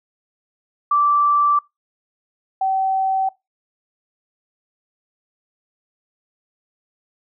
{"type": "tone pair in turn", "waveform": "sine", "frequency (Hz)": [1167, 766.6], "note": ["D6", "G5"], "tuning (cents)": [-11, -39], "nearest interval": "perfect fifth", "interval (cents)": 728, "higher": "first", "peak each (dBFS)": [-13, -16], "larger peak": "first", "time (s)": [[0.91, 1.59], [2.61, 3.29]], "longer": "neither", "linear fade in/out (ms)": 5, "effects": ["noise-tail reverb RT60 0.2 s tail -22 dB re dry"]}